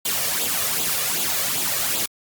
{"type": "noise with flanger", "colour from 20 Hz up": "white", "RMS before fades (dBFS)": -23, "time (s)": [0.05, 2.06], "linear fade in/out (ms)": 5, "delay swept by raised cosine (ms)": [0.26, 1.76], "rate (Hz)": 2.6, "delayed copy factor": 0.6, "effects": ["high-pass 100 Hz 12 dB/octave", "Opus 48 kbps"]}